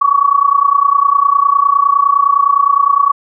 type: tone with amplitude modulation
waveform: sine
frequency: 1128 Hz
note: C#6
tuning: 30 cents sharp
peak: -4 dBFS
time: 0.01-3.12 s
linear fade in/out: 10 ms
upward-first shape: sine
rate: 29.8 Hz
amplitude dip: 85%
effects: none